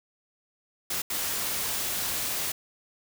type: noise bursts at uneven times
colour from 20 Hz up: white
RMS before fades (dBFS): -30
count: 2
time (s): 0.9-1.02 / 1.1-2.52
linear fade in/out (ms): 5
effects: none